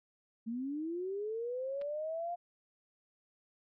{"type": "linear sweep", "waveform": "sine", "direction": "up", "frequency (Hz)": [220, 707], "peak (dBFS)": -35, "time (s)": [0.46, 2.36], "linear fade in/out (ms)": 20}
{"type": "clicks", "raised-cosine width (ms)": 0.3, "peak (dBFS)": -38, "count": 2, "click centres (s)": [1.814, 1.819]}
{"effects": []}